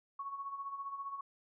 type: tone with tremolo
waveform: sine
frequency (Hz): 1108.7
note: C#6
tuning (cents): 0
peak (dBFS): -37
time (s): 0.19-1.21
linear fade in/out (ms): 5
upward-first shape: sine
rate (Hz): 15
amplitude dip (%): 60
effects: none